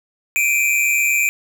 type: tone pair together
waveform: square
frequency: 2349 / 2489 Hz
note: D7 / D#7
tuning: 0 / 0 cents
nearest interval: minor second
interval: 100 cents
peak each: -17 / -20 dBFS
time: 0.36-1.29 s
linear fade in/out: 0 ms
effects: none